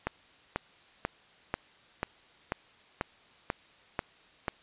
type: click train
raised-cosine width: 0.5 ms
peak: -14 dBFS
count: 10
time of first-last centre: 0.07-4.482 s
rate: 2.04 Hz
effects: white hiss -59 dBFS RMS until 4.62 s + resampled to 8000 Hz